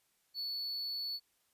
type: tone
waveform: triangle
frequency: 4435 Hz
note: C#8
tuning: in tune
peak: -35 dBFS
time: 0.34-1.2 s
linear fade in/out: 50 ms
effects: white hiss -75 dBFS RMS until 1.53 s + resampled to 32000 Hz